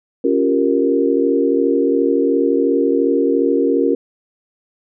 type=chord; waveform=sine; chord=G half-diminished seventh; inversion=second; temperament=equal; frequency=277.2 / 349.2 / 392 / 466.2 Hz; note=Db4 / F4 / G4 / Bb4; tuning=0 / 0 / 0 / 0 cents; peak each=-17 / -19 / -20 / -17 dBFS; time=0.24-3.95 s; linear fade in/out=5 ms; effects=none